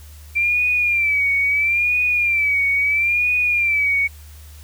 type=tone with vibrato; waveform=sine; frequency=2349 Hz; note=D7; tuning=in tune; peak=-15 dBFS; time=0.35-4.08 s; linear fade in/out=20 ms; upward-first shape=sine; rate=0.75 Hz; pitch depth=88 cents each way; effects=added 75 Hz sine -38 dBFS peak until 4.63 s + white hiss -48 dBFS RMS until 4.63 s